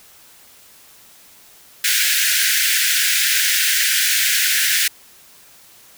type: high-pass noise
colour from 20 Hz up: pink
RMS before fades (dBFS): -17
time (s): 1.84-4.88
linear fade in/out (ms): 5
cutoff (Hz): 1500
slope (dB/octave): 96
effects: white hiss -47 dBFS RMS until 5.97 s